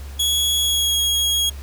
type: tone with pitch glide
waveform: sawtooth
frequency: 3346 to 3298 Hz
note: G#7 to G#7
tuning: +12 to -13 cents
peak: -14 dBFS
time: 0.19-1.5 s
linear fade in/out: 10 ms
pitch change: -25 cents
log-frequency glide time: 0.6-0.98 s
effects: added 69 Hz sine -31 dBFS peak until 1.62 s + pink hiss -44 dBFS RMS until 1.62 s